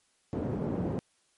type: band-pass noise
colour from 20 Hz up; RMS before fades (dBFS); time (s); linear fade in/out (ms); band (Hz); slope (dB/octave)
pink; -32; 0.33-0.99; 0; 130 to 420; 12
effects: white hiss -70 dBFS RMS until 1.37 s + MP3 48 kbps